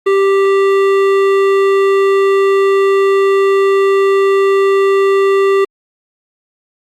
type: tone with hard clipping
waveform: sine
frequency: 392 Hz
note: G4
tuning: in tune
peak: -10 dBFS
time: 0.06-5.65 s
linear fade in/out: 10 ms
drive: 13 dB
effects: Opus 32 kbps